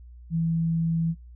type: tone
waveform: sine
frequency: 164.81 Hz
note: E3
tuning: in tune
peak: -22 dBFS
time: 0.3-1.15 s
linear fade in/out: 50 ms
effects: noise-tail reverb RT60 0.3 s tail -23 dB re dry + added 60 Hz sine -43 dBFS peak until 1.35 s